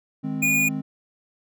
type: chord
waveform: triangle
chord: Ab major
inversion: second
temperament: equal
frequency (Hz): 155.56 / 207.7 / 261.6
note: Eb3 / Ab3 / C4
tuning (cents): 0 / 0 / 0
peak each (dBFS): -29 / -29 / -26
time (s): 0.23-0.82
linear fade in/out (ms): 20
type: tone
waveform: square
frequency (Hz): 2444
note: D#7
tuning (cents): -32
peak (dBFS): -19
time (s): 0.42-0.69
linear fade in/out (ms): 10
effects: none